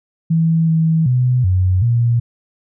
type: tone with pitch steps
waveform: sine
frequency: 163.4 / 161.5 / 125.8 / 92.3 / 118.3 Hz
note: E3 / E3 / B2 / F#2 / A#2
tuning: -15 / -35 / +32 / -4 / +26 cents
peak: -11 dBFS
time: 0.3-2.2 s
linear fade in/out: 10 ms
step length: 380 ms
effects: none